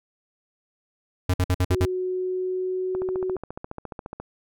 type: tone bursts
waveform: square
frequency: 91 Hz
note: F#2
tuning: 28 cents flat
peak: -19 dBFS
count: 6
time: 1.29-1.854 s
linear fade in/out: 5 ms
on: 49 ms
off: 54 ms
type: tone with pitch glide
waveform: sine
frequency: 368.2 to 371.8 Hz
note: F#4 to F#4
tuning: -8 to +8 cents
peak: -24 dBFS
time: 1.71-3.36 s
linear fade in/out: 2 ms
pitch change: +16 cents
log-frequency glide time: 2.09-3.03 s
type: click train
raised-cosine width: 1 ms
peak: -20 dBFS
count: 19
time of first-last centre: 2.95-4.2 s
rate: 14.4 Hz
effects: none